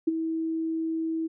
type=tone with ADSR envelope; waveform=sine; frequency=323.9 Hz; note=E4; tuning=30 cents flat; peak=-17 dBFS; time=0.07-1.28 s; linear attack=10 ms; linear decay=20 ms; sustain=-9 dB; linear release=21 ms; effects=none